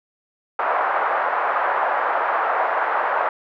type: band-pass noise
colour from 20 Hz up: pink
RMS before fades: -21 dBFS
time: 0.59-3.29 s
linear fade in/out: 2 ms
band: 650 to 1500 Hz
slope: 24 dB/octave
effects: none